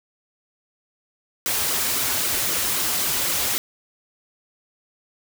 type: noise with flanger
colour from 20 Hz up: white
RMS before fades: -23 dBFS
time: 1.46-3.58 s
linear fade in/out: 0 ms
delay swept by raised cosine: 1.1 to 6.4 ms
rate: 3.8 Hz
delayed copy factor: -0.65
effects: none

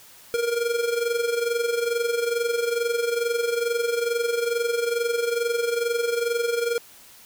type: tone with amplitude modulation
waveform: square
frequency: 470.6 Hz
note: A#4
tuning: 16 cents sharp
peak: -20 dBFS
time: 0.34-6.78 s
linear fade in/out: 0 ms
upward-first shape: sine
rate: 22.3 Hz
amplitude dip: 65%
effects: white hiss -49 dBFS RMS until 7.25 s

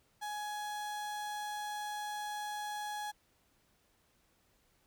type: tone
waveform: 35% pulse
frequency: 837 Hz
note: G#5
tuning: 13 cents sharp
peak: -36 dBFS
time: 0.21-3.12 s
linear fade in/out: 20 ms
effects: pink hiss -72 dBFS RMS until 4.86 s

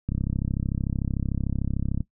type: click train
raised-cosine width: 5 ms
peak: -14 dBFS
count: 65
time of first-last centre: 0.09-2.006 s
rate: 33.4 Hz
effects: noise-tail reverb RT60 0.1 s tail -18 dB re dry

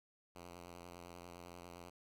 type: tone with vibrato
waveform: 5% pulse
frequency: 87.31 Hz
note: F2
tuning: in tune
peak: -40 dBFS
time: 0.35-1.9 s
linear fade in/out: 10 ms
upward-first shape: square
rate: 10 Hz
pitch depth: 28 cents each way
effects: none

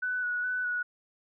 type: tone with vibrato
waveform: sine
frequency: 1480 Hz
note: F#6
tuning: in tune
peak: -28 dBFS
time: 0.02-0.83 s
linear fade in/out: 10 ms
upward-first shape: square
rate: 2.4 Hz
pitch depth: 18 cents each way
effects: none

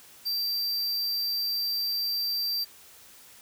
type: tone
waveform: square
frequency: 4694 Hz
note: D8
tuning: 2 cents flat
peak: -27 dBFS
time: 0.25-2.65 s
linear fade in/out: 20 ms
effects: white hiss -52 dBFS RMS until 3.41 s

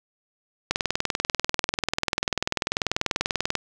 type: click train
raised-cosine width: 0.2 ms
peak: -5 dBFS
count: 59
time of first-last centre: 0.71-3.553 s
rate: 20.4 Hz
effects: none

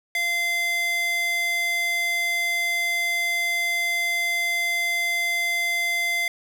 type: tone with high-pass filter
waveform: square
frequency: 690 Hz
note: F5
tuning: 21 cents flat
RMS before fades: -24 dBFS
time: 0.15-6.28 s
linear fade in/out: 2 ms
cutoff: 1700 Hz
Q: 5.5
effects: none

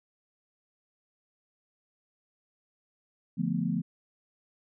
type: chord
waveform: sine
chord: B half-diminished seventh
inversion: first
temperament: equal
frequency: 146.83 / 174.61 / 220 / 246.9 Hz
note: D3 / F3 / A3 / B3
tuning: 0 / 0 / 0 / 0 cents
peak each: -35 / -30 / -32 / -33 dBFS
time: 3.37-3.82 s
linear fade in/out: 20 ms
effects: none

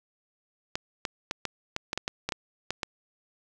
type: clicks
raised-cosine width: 0.2 ms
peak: -12 dBFS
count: 12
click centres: 0.755 / 1.052 / 1.311 / 1.453 / 1.764 / 1.931 / 1.976 / 2.079 / 2.29 / 2.322 / 2.706 / 2.832 s
effects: none

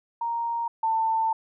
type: tone pair in turn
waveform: sine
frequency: 932.3 / 893.3 Hz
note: A#5 / A5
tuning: 0 / +26 cents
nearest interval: minor second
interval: 74 cents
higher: first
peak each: -25 / -21 dBFS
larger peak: second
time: 0.21-0.68 / 0.83-1.33 s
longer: second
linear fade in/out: 5 ms
effects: none

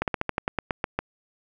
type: slowing click train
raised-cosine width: 0.5 ms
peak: -9 dBFS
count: 11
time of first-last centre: 0.02-0.99 s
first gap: 58 ms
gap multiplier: 1.11
effects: none

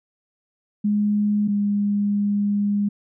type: tone pair in turn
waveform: sine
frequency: 207.7 / 204.1 Hz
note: G#3 / G#3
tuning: 0 / -30 cents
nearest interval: unison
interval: 30 cents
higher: first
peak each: -17 / -18 dBFS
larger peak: first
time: 0.84-1.48 / 1.48-2.89 s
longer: second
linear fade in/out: 10 ms
effects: none

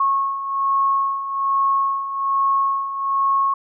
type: beating tone pair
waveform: sine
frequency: 1094 / 1095.2 Hz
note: C#6 / C#6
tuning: -23 / -21 cents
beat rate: 1.2 Hz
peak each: -24 / -18 dBFS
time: 0-3.54 s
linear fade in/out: 5 ms
effects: none

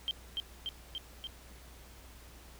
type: tone with echo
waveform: sine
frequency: 3143 Hz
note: G7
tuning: 4 cents sharp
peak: -30 dBFS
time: 0.08-0.11 s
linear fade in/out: 0 ms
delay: 290 ms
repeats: 4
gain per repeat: -2 dB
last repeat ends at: 1.27 s
effects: added 60 Hz sine -53 dBFS peak until 2.59 s + pink hiss -56 dBFS RMS until 2.59 s

